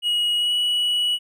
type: tone with pitch glide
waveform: triangle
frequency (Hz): 2900 to 2934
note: F#7 to F#7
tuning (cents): -35 to -15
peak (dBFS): -17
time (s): 0.02-1.19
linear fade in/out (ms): 50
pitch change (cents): +20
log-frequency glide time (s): 0.37-0.53
effects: none